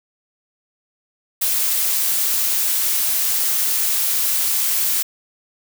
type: noise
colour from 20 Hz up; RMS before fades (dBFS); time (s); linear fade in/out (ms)
blue; -19; 1.41-5.03; 10
effects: none